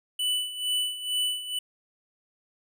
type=tone with tremolo; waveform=square; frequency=2980 Hz; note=F#7; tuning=12 cents sharp; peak=-24 dBFS; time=0.19-1.59 s; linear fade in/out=5 ms; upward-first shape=sine; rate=2.2 Hz; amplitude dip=75%; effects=none